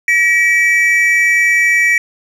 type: tone pair together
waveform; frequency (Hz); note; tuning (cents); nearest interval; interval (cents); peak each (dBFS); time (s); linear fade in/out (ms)
triangle; 1915 / 2304; A#6 / D7; +46 / -34; minor third; 320; -10; 0.08-1.98; 2
effects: none